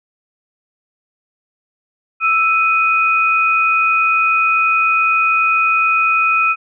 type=tone pair together; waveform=sine; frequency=1321.2 / 2494 Hz; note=E6 / D#7; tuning=+4 / +3 cents; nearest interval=major seventh; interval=1099 cents; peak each=-14 dBFS; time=2.2-6.56 s; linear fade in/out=50 ms; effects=none